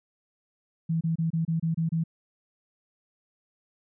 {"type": "tone bursts", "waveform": "sine", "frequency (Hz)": 163.6, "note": "E3", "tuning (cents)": -13, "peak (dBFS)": -23, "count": 8, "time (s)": [0.89, 2.039], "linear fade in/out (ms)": 10, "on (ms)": 120, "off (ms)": 27, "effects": []}